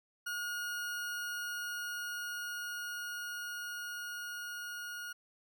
40% pulse tone with level ramp, 1437 Hz, F6, 49 cents sharp, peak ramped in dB -35 to -40 dBFS, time 0.26-5.13 s, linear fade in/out 10 ms, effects none

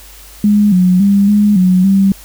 sine tone with pitch steps, 207.5 / 182.1 / 199.9 / 207.4 / 183.6 / 195.1 Hz, G#3 / F#3 / G3 / G#3 / F#3 / G3, -1 / -27 / +34 / -2 / -13 / -8 cents, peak -6 dBFS, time 0.44-2.12 s, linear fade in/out 2 ms, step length 280 ms, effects added 50 Hz sine -38 dBFS peak until 2.24 s + white hiss -38 dBFS RMS until 2.24 s

